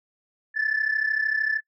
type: tone pair together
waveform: sine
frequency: 1726.8 / 1760 Hz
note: A6 / A6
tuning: -33 / 0 cents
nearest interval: unison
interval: 33 cents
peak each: -23 dBFS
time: 0.54-1.61 s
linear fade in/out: 50 ms
effects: noise-tail reverb RT60 0.1 s tail -22 dB re dry + tanh soft clip ceiling -17 dBFS